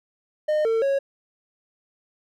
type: tone with pitch steps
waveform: triangle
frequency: 610 / 451.3 / 551 Hz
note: D#5 / A4 / C#5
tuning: -34 / +44 / -11 cents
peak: -17 dBFS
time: 0.48-0.99 s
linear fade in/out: 10 ms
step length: 170 ms
effects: none